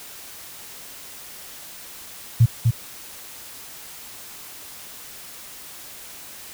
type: tone with echo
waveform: sine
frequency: 116.54 Hz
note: A#2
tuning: in tune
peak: -9 dBFS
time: 2.4-2.46 s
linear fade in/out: 10 ms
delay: 250 ms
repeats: 1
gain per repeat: -4 dB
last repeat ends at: 2.71 s
effects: white hiss -40 dBFS RMS until 6.53 s